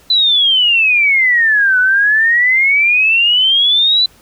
sine exponential two-way sweep, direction down then up, 4032 to 1480 to 4032 Hz, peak -8 dBFS, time 0.1-4.06 s, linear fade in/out 5 ms, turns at 1.79 s, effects pink hiss -47 dBFS RMS until 4.21 s

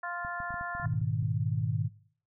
harmonic tone, 349.2 Hz, F4, in tune, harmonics 2 / 3 / 4 / 5, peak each -39 / -39 / -39 / -39 dBFS, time 0.03-0.86 s, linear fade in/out 5 ms
clicks, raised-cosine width 5 ms, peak -32 dBFS, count 11, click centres 0.249 / 0.403 / 0.506 / 0.542 / 0.611 / 0.751 / 0.799 / 0.874 / 0.94 / 1.013 / 1.228 s
sine chord, G# minor, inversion none, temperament equal with one note detuned, 103.83 / 121.91 / 155.56 Hz, G#2 / B2 / D#3, 0 / -22 / 0 cents, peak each -32 dBFS, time 0.81-1.9 s, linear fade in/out 50 ms
effects noise-tail reverb RT60 0.5 s tail -18 dB re dry

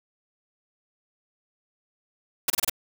white noise bursts, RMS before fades -22 dBFS, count 5, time 2.48-2.697 s, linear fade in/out 5 ms, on 21 ms, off 28 ms, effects none

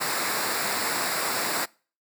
pink noise with comb filter, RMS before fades -27 dBFS, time 0-1.66 s, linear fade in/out 20 ms, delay 0.32 ms, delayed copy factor -0.65, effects noise-tail reverb RT60 0.4 s tail -25 dB re dry + high-pass 200 Hz 12 dB/octave

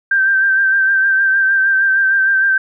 sine tone with vibrato, 1568 Hz, G6, in tune, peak -10 dBFS, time 0.11-2.58 s, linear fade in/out 5 ms, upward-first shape sine, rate 6.5 Hz, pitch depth 31 cents each way, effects none

